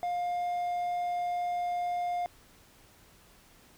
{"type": "tone", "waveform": "triangle", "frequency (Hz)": 707, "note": "F5", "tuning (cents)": 21, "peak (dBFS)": -27, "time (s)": [0.03, 2.26], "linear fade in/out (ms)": 0, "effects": ["pink hiss -59 dBFS RMS until 3.77 s"]}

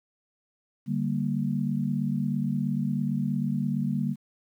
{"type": "chord", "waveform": "sine", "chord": "G minor", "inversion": "second", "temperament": "equal", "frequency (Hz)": [146.83, 196, 233.1], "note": ["D3", "G3", "Bb3"], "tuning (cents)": [0, 0, 0], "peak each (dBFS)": -29, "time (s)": [0.86, 4.16], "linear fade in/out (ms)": 50, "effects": ["10-bit"]}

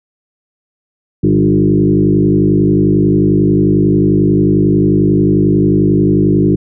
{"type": "tone with frequency modulation", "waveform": "sine", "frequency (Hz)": 243.1, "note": "B3", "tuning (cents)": -27, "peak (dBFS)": -7, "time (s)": [1.23, 6.56], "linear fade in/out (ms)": 10, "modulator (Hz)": 51.2, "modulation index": 2.6, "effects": []}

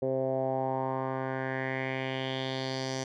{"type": "tone with low-pass filter sweep", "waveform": "10% pulse", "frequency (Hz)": 131.9, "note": "C3", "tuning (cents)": 14, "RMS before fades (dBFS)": -32, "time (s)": [0.02, 3.04], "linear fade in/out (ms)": 5, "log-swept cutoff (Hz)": [490, 5900], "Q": 3.6, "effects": []}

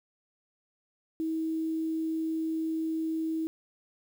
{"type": "tone with quantisation", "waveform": "sine", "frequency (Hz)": 321, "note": "E4", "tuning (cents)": -46, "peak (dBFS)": -28, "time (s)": [1.2, 3.47], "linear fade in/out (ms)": 0, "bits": 9, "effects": []}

